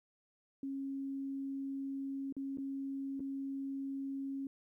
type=tone with dropouts; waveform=sine; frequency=272.9 Hz; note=C#4; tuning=27 cents flat; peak=-37 dBFS; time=0.63-4.47 s; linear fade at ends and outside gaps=2 ms; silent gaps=2.325-2.366 / 2.573-2.583 / 3.196-3.203 s; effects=13-bit